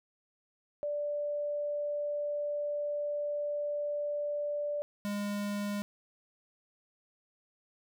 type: tone pair in turn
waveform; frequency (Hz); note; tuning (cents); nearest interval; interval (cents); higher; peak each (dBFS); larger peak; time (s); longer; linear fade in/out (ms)
sine / square; 586 / 204.4; D5 / G#3; -4 / -27; octave + tritone; 1823; first; -31 / -33; first; 0.83-4.82 / 5.05-5.82; first; 0
effects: none